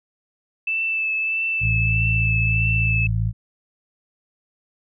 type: tone with vibrato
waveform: sine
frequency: 2637 Hz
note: E7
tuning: in tune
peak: -20 dBFS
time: 0.67-3.07 s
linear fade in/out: 5 ms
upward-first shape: triangle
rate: 1.6 Hz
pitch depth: 22 cents each way
type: harmonic tone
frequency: 55 Hz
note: A1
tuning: in tune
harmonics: 1 / 2 / 3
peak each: -24 / -20 / -30 dBFS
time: 1.6-3.33 s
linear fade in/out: 50 ms
effects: none